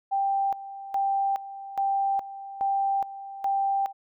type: tone with tremolo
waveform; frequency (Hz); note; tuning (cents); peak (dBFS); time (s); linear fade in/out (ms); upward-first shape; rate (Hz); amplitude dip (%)
sine; 787; G5; +7; -22; 0.11-3.93; 20; square; 1.2; 80
effects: none